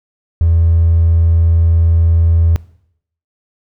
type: tone with hard clipping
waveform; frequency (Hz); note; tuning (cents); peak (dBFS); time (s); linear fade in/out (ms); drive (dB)
triangle; 83.1; E2; +15; -8; 0.41-2.56; 0; 3
effects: noise-tail reverb RT60 0.7 s tail -20 dB re dry